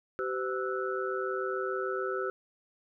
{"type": "tone cluster", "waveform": "sine", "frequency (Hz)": [384.2, 511, 1315, 1474], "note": ["G4", "C5", "E6", "F#6"], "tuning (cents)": [-35, -41, -5, -7], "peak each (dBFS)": [-33, -36, -36, -39], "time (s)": [0.19, 2.3], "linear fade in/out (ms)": 0, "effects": []}